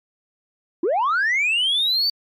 sine linear sweep, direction up, 303.8 to 4631 Hz, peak -15 dBFS, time 0.83-2.1 s, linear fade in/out 5 ms, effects tanh soft clip ceiling -15 dBFS + MP3 64 kbps

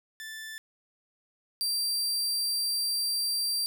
sawtooth tone pair in turn, 1760 / 4708 Hz, A6 / D8, 0 / +3 cents, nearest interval octave + perfect fourth, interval 1703 cents, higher second, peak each -35 / -24 dBFS, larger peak second, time 0.2-0.58 / 1.61-3.66 s, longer second, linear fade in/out 0 ms, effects none

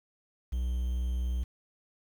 triangle tone with quantisation, 61.74 Hz, B1, in tune, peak -26 dBFS, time 0.52-1.44 s, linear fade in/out 10 ms, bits 9, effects none

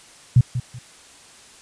sine tone with echo, 123.4 Hz, B2, 1 cent flat, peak -8 dBFS, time 0.36-0.41 s, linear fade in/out 5 ms, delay 190 ms, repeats 2, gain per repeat -12 dB, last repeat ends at 0.79 s, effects white hiss -47 dBFS RMS until 1.61 s + resampled to 22050 Hz

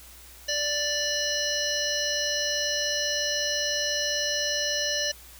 harmonic tone, 587.3 Hz, D5, in tune, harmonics 1 / 3 / 5 / 7 / 9 / 10, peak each -32 / -32 / -32 / -32 / -32 / -32 dBFS, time 0.48-5.12 s, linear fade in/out 10 ms, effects added 60 Hz sine -51 dBFS peak until 5.39 s + white hiss -49 dBFS RMS until 5.39 s

